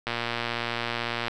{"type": "click train", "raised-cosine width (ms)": 0.3, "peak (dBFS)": -12, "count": 144, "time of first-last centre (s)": [0.07, 1.282], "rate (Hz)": 118, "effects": []}